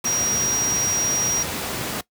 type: tone in noise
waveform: sine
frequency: 5720 Hz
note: F8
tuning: 41 cents sharp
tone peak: -20 dBFS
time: 0.05-1.43 s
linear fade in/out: 5 ms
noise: pink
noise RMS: -27 dBFS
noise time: 0.04-2.01 s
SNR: +4 dB
effects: noise-tail reverb RT60 0.1 s tail -19 dB re dry + high-pass 100 Hz 12 dB/octave